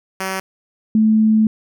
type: tone pair in turn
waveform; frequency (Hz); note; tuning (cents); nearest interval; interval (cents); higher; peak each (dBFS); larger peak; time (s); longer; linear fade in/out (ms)
5% pulse / sine; 190.2 / 218; F#3 / A3; +48 / -16; major second; 236; second; -10; neither; 0.2-0.4 / 0.95-1.47; second; 2
effects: none